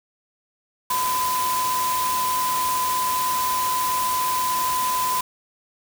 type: tone in noise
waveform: sine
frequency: 1010 Hz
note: B5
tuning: 39 cents sharp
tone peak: -21 dBFS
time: 0.9-5.21 s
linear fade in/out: 5 ms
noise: white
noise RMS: -28 dBFS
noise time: 0.9-5.21 s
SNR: +4 dB
effects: none